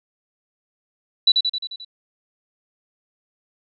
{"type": "tone with echo", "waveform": "sine", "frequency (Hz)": 3951, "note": "B7", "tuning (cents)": 0, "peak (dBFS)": -10, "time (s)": [1.27, 1.32], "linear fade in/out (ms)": 5, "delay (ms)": 88, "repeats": 6, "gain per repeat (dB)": -4, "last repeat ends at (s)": 1.848, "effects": []}